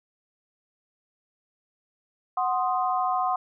sine chord, C diminished, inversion second, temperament equal, 740 / 1046.5 / 1244.5 Hz, Gb5 / C6 / Eb6, 0 / 0 / 0 cents, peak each -25 / -27 / -30 dBFS, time 2.37-3.36 s, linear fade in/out 5 ms, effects none

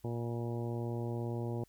harmonic tone with a mistuned harmonic, 117.9 Hz, A#2, 20 cents sharp, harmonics 1 / 2 / 3 / 4 / 5 / 6 / 7 / 8, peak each -36 / -42 / -41 / -45 / -48 / -53 / -50 / -55 dBFS, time 0.04-1.64 s, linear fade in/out 5 ms, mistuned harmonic 8, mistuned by +27 cents, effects added 50 Hz sine -70 dBFS peak until 1.68 s + white hiss -70 dBFS RMS until 1.68 s

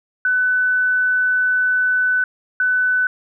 sine tone pair in turn, 1500 / 1500 Hz, F#6 / F#6, +23 / +23 cents, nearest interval unison, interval 0 cents, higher neither, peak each -14 dBFS, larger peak neither, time 0.25-2.24 / 2.6-3.07 s, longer first, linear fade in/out 2 ms, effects none

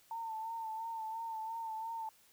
sine tone with vibrato, 897 Hz, A5, 33 cents sharp, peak -38 dBFS, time 0.11-2.09 s, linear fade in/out 2 ms, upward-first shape sine, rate 2.9 Hz, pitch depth 40 cents each way, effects white hiss -66 dBFS RMS until 2.32 s

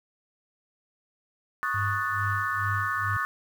sine chord, D# half-diminished seventh, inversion third, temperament equal, 1108.7 / 1244.5 / 1480 / 1760 Hz, C#6 / D#6 / F#6 / A6, 0 / 0 / 0 / 0 cents, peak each -31 dBFS, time 1.63-3.25 s, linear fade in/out 0 ms
sine tone with tremolo, 101 Hz, G#2, 48 cents flat, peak -27 dBFS, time 1.74-3.17 s, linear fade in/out 5 ms, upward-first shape sine, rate 2.3 Hz, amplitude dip 95%
effects tanh soft clip ceiling -13 dBFS + 8-bit

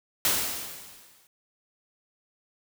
white noise with exponential decay, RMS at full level -22 dBFS, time 0.25-1.27 s, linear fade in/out 1 ms, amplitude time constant 220 ms, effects none

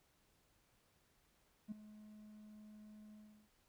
triangle tone with ADSR envelope, 212.4 Hz, G#3, 39 cents sharp, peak -36 dBFS, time 1.68-3.51 s, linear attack 37 ms, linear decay 7 ms, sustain -17 dB, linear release 370 ms, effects tanh soft clip ceiling -38 dBFS + pink hiss -75 dBFS RMS until 3.68 s

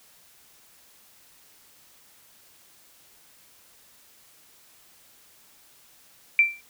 sine tone with exponential decay, 2349 Hz, D7, in tune, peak -11 dBFS, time 6.39-6.61 s, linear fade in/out 1 ms, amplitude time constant 47 ms, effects white hiss -56 dBFS RMS until 6.69 s

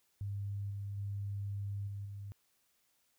sine tone with level steps, 100.4 Hz, G2, 42 cents sharp, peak -36 / -38 / -36 / -39 / -42 dBFS, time 0.21-2.32 s, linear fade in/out 0 ms, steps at 0.7 / 0.97 / 1.87 / 2.05 s, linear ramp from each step 10 ms, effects white hiss -75 dBFS RMS until 3.18 s

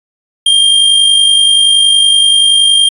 square tone with amplitude modulation, 3200 Hz, G7, 35 cents sharp, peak -4 dBFS, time 0.46-2.89 s, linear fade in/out 5 ms, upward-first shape sine, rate 50.6 Hz, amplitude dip 40%, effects resampled to 32000 Hz

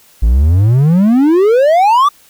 triangle exponential sweep, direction up, 51.8 to 1200 Hz, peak -4 dBFS, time 0.22-2.09 s, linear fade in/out 10 ms, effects white hiss -46 dBFS RMS until 2.29 s

